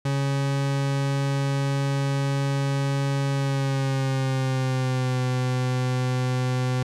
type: tone with pitch glide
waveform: 40% pulse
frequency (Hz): 138.59 to 127.09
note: C#3 to C3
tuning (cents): 0 to -50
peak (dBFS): -21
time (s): 0.05-6.83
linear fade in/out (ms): 5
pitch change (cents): -150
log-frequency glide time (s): 3.33-5.22
effects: low-pass 8000 Hz 12 dB/octave